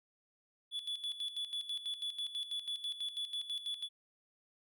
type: tone with tremolo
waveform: triangle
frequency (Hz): 3433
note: A7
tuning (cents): -43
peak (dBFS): -34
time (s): 0.71-3.89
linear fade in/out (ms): 50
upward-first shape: square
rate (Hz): 6.1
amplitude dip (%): 70
effects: none